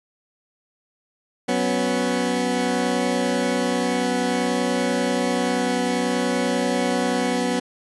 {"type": "chord", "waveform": "20% pulse", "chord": "F# suspended fourth", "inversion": "none", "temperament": "equal", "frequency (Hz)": [185, 246.9, 277.2], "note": ["F#3", "B3", "C#4"], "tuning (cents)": [0, 0, 0], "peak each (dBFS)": [-22, -17, -22], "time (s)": [1.48, 7.6], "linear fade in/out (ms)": 10, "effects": ["resampled to 24000 Hz"]}